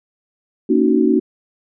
sine chord, D# minor seventh, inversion second, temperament just, 233.3 / 280 / 311.1 / 373.4 Hz, A#3 / C#4 / D#4 / F#4, +2 / +18 / 0 / +16 cents, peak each -17 dBFS, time 0.69-1.2 s, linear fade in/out 10 ms, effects none

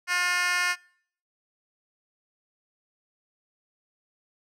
10% pulse tone with high-pass filter, 356.6 Hz, F4, 36 cents sharp, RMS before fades -25 dBFS, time 0.07-0.76 s, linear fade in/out 50 ms, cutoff 1600 Hz, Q 1.3, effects noise-tail reverb RT60 0.6 s tail -26 dB re dry + low-pass 9000 Hz 12 dB/octave

